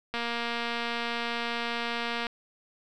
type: click train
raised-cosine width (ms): 0.3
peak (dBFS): -16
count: 501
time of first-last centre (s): 0.14-2.268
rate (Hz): 235
effects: none